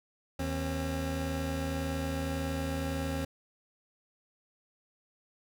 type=tone pair together; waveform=25% pulse; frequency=80 / 269.1 Hz; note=D#2 / C4; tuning=+49 / +49 cents; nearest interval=octave + major sixth; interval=2100 cents; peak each=-30 / -31 dBFS; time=0.39-3.25 s; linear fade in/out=5 ms; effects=none